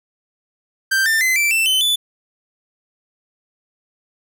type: tone with pitch steps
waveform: 45% pulse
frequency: 1568 / 1790.8 / 2045 / 2336 / 2668 / 3047 / 3480 Hz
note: G6 / A6 / C7 / D7 / E7 / G7 / A7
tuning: 0 / +30 / -40 / -10 / +20 / -50 / -20 cents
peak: -14 dBFS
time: 0.91-1.96 s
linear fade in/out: 10 ms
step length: 150 ms
effects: none